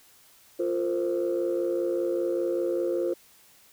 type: chord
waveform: sine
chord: F suspended fourth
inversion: none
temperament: equal with one note detuned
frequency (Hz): 349.2 / 458.2 / 523.3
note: F4 / Bb4 / C5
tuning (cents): 0 / -30 / 0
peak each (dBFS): -26 / -31 / -28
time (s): 0.59-3.14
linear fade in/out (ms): 10
effects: tanh soft clip ceiling -18 dBFS + white hiss -57 dBFS RMS until 3.72 s

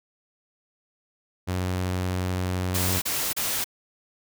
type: tone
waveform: sawtooth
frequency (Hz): 91.6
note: F#2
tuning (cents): -17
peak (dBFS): -21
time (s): 1.47-3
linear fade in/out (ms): 20
type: noise bursts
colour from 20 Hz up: white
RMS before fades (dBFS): -27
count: 3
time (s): 2.74-3.644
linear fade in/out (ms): 10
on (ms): 280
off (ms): 32
effects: none

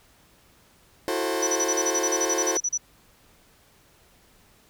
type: chord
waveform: sawtooth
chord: F# half-diminished seventh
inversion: third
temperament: just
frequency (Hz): 333 / 370 / 444 / 532.8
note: E4 / F#4 / A4 / C5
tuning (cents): +18 / 0 / +16 / +31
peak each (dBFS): -26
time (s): 1.08-2.57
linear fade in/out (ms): 0
type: tone bursts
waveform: sine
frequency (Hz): 5920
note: F#8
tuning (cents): 0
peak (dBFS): -22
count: 16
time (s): 1.42-2.778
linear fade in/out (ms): 10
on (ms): 53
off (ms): 34
effects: pink hiss -58 dBFS RMS until 4.69 s

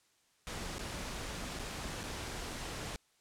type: noise with dropouts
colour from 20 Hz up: pink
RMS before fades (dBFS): -41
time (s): 0.47-2.96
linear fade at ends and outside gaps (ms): 0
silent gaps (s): 0.783-0.792 / 1.589-1.594 / 2.032-2.038
effects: white hiss -71 dBFS RMS until 3.2 s + low-pass 9000 Hz 12 dB/octave

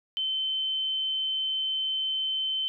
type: tone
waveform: sine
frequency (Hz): 3077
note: G7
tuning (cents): -33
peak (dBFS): -26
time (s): 0.17-2.68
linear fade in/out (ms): 0
effects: none

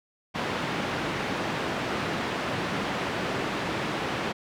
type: band-pass noise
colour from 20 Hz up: pink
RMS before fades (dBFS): -30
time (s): 0.34-4.33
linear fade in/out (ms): 20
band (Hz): 160 to 2900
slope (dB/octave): 12
effects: none

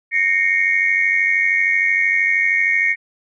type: tone cluster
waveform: sine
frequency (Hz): 1854 / 2141 / 2234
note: A#6 / C7 / C#7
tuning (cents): -10 / +39 / +13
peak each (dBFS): -18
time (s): 0.11-2.96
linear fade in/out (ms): 50
effects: tanh soft clip ceiling -4 dBFS

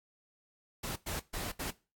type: noise bursts at uneven times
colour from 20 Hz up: pink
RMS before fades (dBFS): -38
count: 4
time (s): 0.83-0.96 / 1.06-1.2 / 1.33-1.52 / 1.59-1.71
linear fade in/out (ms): 10
effects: noise-tail reverb RT60 0.3 s tail -19 dB re dry + AAC 64 kbps

